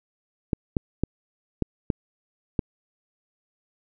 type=clicks; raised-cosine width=3 ms; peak=-9 dBFS; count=6; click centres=0.532 / 0.768 / 1.036 / 1.623 / 1.902 / 2.592 s; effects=none